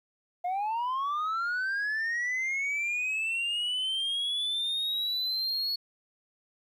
sine linear sweep, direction up, 698.5 to 4386 Hz, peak -25 dBFS, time 0.44-5.76 s, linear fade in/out 10 ms, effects tanh soft clip ceiling -27 dBFS + 11-bit

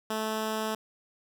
10% pulse tone, 218.2 Hz, A3, 14 cents flat, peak -21 dBFS, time 0.1-0.75 s, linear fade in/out 5 ms, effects none

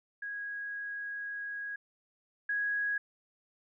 sine tone pair in turn, 1651 / 1658.8 Hz, G#6 / G#6, -11 / -3 cents, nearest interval unison, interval 8 cents, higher second, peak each -36 / -29 dBFS, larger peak second, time 0.22-1.76 / 2.49-2.98 s, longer first, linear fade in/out 5 ms, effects none

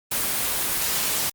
white noise, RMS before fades -24 dBFS, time 0.11-1.3 s, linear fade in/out 10 ms, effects Opus 24 kbps

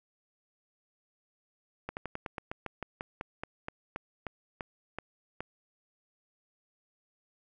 slowing click train, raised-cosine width 0.5 ms, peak -21 dBFS, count 18, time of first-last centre 1.89-5.406 s, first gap 79 ms, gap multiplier 1.11, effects none

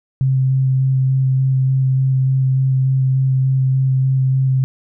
sine tone with vibrato, 132.1 Hz, C3, 17 cents sharp, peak -12 dBFS, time 0.21-4.64 s, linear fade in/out 0 ms, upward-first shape square, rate 3.4 Hz, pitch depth 9 cents each way, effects none

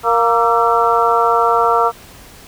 harmonic tone with a mistuned harmonic, 233.1 Hz, A#3, in tune, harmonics 2 / 3 / 4 / 5 / 6, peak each -17 / -17 / -17 / -17 / -17 dBFS, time 0.03-1.92 s, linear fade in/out 50 ms, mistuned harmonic 6, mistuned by -66 cents, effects pink hiss -40 dBFS RMS until 2.47 s

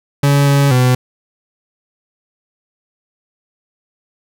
40% pulse tone with pitch steps, 141.7 / 140.7 / 126.2 Hz, C#3 / C#3 / B2, +38 / +26 / +38 cents, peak -8 dBFS, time 0.23-0.95 s, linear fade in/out 5 ms, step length 240 ms, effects none

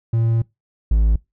triangle tone pair in turn, 114.4 / 54.15 Hz, A#2 / A1, -32 / -27 cents, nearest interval octave + minor second, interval 1295 cents, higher first, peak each -13 / -10 dBFS, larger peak second, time 0.13-0.42 / 0.91-1.16 s, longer first, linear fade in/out 5 ms, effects noise-tail reverb RT60 0.2 s tail -23 dB re dry

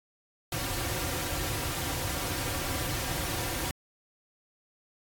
pink noise with comb filter, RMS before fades -32 dBFS, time 0.52-3.71 s, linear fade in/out 2 ms, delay 4.7 ms, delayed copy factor -0.8, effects AAC 64 kbps

